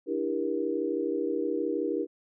sine chord, E half-diminished seventh, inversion third, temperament just, 296.7 / 329.6 / 395.6 / 474.7 Hz, D4 / E4 / G4 / Bb4, +18 / 0 / +16 / +31 cents, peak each -33 / -32 / -32 / -32 dBFS, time 0.06-2.07 s, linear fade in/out 50 ms, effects none

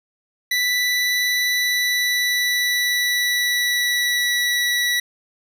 25% pulse tone with pitch glide, 1975.5 to 1947.2 Hz, B6 to B6, 0 to -25 cents, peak -14 dBFS, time 0.51-5 s, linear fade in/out 5 ms, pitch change -25 cents, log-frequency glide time 1.49-4.63 s, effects none

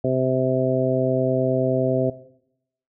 harmonic tone, 129.8 Hz, C3, 13 cents flat, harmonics 1 / 2 / 3 / 4 / 5, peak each -25 / -25 / -25 / -25 / -25 dBFS, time 0.04-2.1 s, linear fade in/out 5 ms, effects noise-tail reverb RT60 0.8 s tail -17 dB re dry

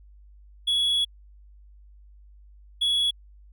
triangle tone bursts at uneven times, 3368 Hz, G#7, 24 cents sharp, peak -19 dBFS, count 2, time 0.67-1.05 / 2.81-3.11 s, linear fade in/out 10 ms, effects added 50 Hz sine -48 dBFS peak until 3.52 s

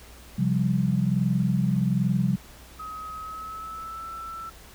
sine chord, C suspended fourth, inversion none, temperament equal with one note detuned, 132.64 / 174.61 / 196 Hz, C3 / F3 / G3, +24 / 0 / 0 cents, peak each -25 dBFS, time 0.38-2.36 s, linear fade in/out 10 ms
sine tone with pitch glide, 1269 to 1330.6 Hz, D#6 to E6, +34 to +16 cents, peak -34 dBFS, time 2.79-4.5 s, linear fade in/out 10 ms, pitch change +82 cents, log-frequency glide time 3.11-4.1 s
effects added 60 Hz sine -49 dBFS peak until 4.74 s + pink hiss -49 dBFS RMS until 4.74 s

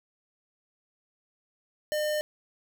square tone, 605 Hz, D#5, 49 cents flat, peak -27 dBFS, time 1.92-2.21 s, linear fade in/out 0 ms, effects none

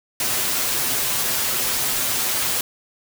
white noise with comb filter, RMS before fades -22 dBFS, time 0.2-2.61 s, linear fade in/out 2 ms, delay 7.9 ms, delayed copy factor +0.65, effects none

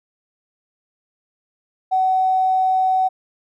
triangle tone with tanh clipping, 752 Hz, F#5, 28 cents sharp, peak -14 dBFS, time 1.91-3.09 s, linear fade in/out 20 ms, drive 3 dB, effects none

